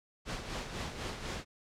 pink noise with tremolo, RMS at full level -37 dBFS, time 0.25-1.45 s, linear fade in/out 50 ms, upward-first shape sine, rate 4 Hz, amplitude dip 55%, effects low-pass 6000 Hz 12 dB/octave

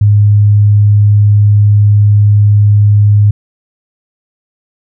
sine tone, 103.6 Hz, G#2, 4 cents flat, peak -3 dBFS, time 0.01-3.31 s, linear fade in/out 5 ms, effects none

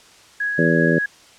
sine tone with tremolo, 1664 Hz, G#6, 3 cents sharp, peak -19 dBFS, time 0.4-1.06 s, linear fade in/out 5 ms, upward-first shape sine, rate 5.1 Hz, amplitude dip 25%
harmonic tone, 82.41 Hz, E2, in tune, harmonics 2 / 3 / 4 / 5 / 6 / 7, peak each -19 / -21 / -22 / -23 / -24 / -24 dBFS, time 0.58-0.99 s, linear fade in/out 10 ms
effects white hiss -48 dBFS RMS until 1.38 s + low-pass 7000 Hz 12 dB/octave

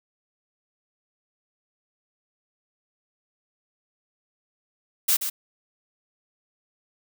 blue noise with echo, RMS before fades -20 dBFS, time 5.08-5.17 s, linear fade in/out 10 ms, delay 130 ms, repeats 1, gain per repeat -8 dB, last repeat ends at 5.3 s, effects none

